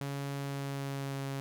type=tone with pitch glide; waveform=sawtooth; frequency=140 to 137.04 Hz; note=C#3 to C#3; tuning=+18 to -19 cents; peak=-31 dBFS; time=0.01-1.4 s; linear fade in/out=0 ms; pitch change=-37 cents; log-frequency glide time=0.35-1.28 s; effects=none